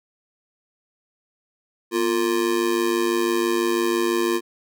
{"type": "tone with amplitude modulation", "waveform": "square", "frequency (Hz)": 349.2, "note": "F4", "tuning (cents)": 0, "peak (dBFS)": -16, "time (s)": [1.91, 4.41], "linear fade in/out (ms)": 50, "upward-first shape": "sine", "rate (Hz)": 106, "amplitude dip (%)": 85, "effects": []}